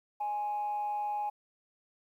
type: tone with amplitude modulation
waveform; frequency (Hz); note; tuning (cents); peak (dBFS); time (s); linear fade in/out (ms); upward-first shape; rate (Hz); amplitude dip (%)
sine; 830.6; G#5; 0; -28; 0.2-1.3; 10; sine; 227; 35
effects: tanh soft clip ceiling -27 dBFS + 11-bit